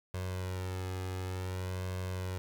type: tone with flanger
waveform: sawtooth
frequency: 92.5 Hz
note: F#2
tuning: in tune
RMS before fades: -37 dBFS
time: 0.14-2.38 s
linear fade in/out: 0 ms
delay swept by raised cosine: 1.9 to 2.41 ms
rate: 0.55 Hz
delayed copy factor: +0.75
effects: none